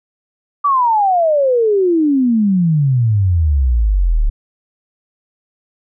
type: exponential sweep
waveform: sine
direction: down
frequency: 1174.7 to 34.7 Hz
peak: -10 dBFS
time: 0.64-4.3 s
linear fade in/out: 10 ms
effects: none